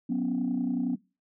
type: chord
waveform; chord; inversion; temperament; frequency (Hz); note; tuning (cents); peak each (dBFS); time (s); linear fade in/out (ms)
sine; F# suspended fourth; none; just; 185 / 246.7 / 277.5; F#3 / B3 / C#4; 0 / -2 / +2; -32 / -27 / -30; 0.09-0.96; 10
effects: noise-tail reverb RT60 0.3 s tail -22 dB re dry + tanh soft clip ceiling -20 dBFS